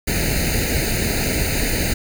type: noise with comb filter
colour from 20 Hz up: pink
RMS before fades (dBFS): -20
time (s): 0.07-1.94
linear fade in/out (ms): 10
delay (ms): 0.45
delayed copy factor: +0.95
effects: none